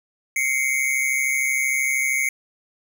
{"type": "tone pair together", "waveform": "square", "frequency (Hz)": [2108, 2241], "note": ["C7", "C#7"], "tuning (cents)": [12, 18], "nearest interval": "minor second", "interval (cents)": 106, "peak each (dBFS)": -23, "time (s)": [0.36, 2.29], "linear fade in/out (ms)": 2, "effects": []}